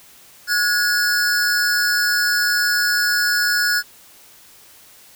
square tone cluster, 1446 / 1667 / 5280 Hz, F#6 / G#6 / E8, -40 / +6 / +2 cents, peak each -19 / -22 / -24 dBFS, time 0.47-3.83 s, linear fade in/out 50 ms, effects white hiss -47 dBFS RMS until 5.15 s

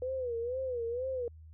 sine tone with vibrato, 493.1 Hz, B4, 3 cents flat, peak -32 dBFS, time 0.02-1.28 s, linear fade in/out 2 ms, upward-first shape sine, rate 2.1 Hz, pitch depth 120 cents each way, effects added 79 Hz sine -49 dBFS peak until 1.53 s

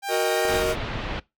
sawtooth tone with tremolo, 794 Hz, G5, 22 cents sharp, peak -22 dBFS, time 0.02-0.64 s, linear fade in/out 50 ms, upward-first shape triangle, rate 17 Hz, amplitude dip 25%
45% pulse chord, D# minor, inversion first, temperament equal, 370 / 466.2 / 622.3 Hz, F#4 / A#4 / D#5, 0 / 0 / 0 cents, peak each -27 / -25 / -26 dBFS, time 0.08-0.76 s, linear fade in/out 50 ms
clicks, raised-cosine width 1 ms, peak -21 dBFS, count 2, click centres 0.451 / 0.454 s
pink low-pass noise, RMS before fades -30 dBFS, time 0.48-1.2 s, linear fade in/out 10 ms, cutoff 3700 Hz, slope 24 dB/octave
effects noise-tail reverb RT60 0.2 s tail -21 dB re dry

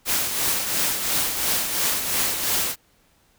white noise with tremolo, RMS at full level -21 dBFS, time 0.05-2.76 s, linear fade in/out 50 ms, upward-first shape triangle, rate 2.9 Hz, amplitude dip 55%, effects pink hiss -61 dBFS RMS until 3.38 s

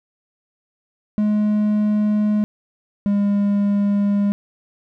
triangle tone pair in turn, 210.4 / 202.6 Hz, G#3 / G#3, +23 / -43 cents, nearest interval minor second, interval 66 cents, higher first, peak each -13 dBFS, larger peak neither, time 1.18-2.44 / 3.06-4.32 s, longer neither, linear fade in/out 0 ms, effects none

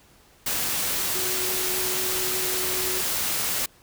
sine tone in noise, 370 Hz, F#4, in tune, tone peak -33 dBFS, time 1.15-3.01 s, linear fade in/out 5 ms, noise white, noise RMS -26 dBFS, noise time 0.46-3.66 s, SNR -10 dB, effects pink hiss -56 dBFS RMS until 3.82 s

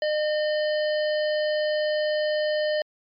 harmonic tone, 608 Hz, D#5, 40 cents flat, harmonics 1 / 3 / 5 / 7 / 8, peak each -22 / -32 / -36 / -39 / -40 dBFS, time 0.02-2.82 s, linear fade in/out 2 ms, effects MP3 96 kbps

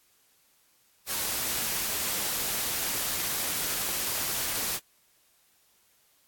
white noise, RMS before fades -30 dBFS, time 1.06-4.8 s, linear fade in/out 50 ms, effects white hiss -65 dBFS RMS until 6.27 s + AAC 64 kbps

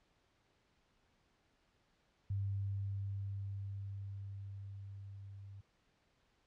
sine tone with level ramp, 98.9 Hz, G2, 16 cents sharp, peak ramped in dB -34 to -49 dBFS, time 2.3-5.61 s, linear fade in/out 5 ms, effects pink hiss -75 dBFS RMS until 6.46 s + low-pass 5000 Hz 12 dB/octave

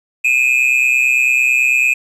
triangle tone pair together, 2447 / 2576 Hz, D#7 / E7, -29 / -41 cents, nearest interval minor second, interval 88 cents, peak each -12 dBFS, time 0.24-1.94 s, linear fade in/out 10 ms, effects resampled to 32000 Hz + 8-bit

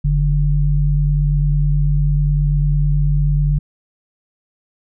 sine tone pair together, 45.85 / 146.7 Hz, F#1 / D3, -15 / -2 cents, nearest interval octave + minor sixth, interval 2013 cents, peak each -15 dBFS, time 0.04-3.59 s, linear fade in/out 10 ms, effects none

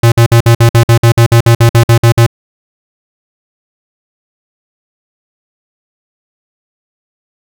square tone bursts, 116.6 Hz, A#2, 1 cent sharp, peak -3 dBFS, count 16, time 0.03-2.265 s, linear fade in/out 5 ms, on 90 ms, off 53 ms, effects none

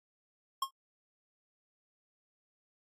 square tone with exponential decay, 1077 Hz, C6, 50 cents sharp, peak -27 dBFS, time 0.62-0.71 s, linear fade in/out 5 ms, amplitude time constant 18 ms, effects AAC 48 kbps

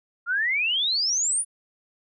sine exponential sweep, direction up, 1365 to 9956 Hz, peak -21 dBFS, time 0.26-1.45 s, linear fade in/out 50 ms, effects none

